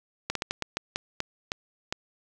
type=slowing click train; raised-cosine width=0.2 ms; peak=-11 dBFS; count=10; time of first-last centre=0.3-1.925 s; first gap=53 ms; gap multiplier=1.29; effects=none